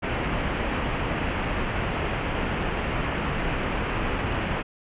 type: low-pass noise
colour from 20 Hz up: pink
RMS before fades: -27 dBFS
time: 0.02-4.63 s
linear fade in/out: 20 ms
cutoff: 3000 Hz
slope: 48 dB/octave
effects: resampled to 8000 Hz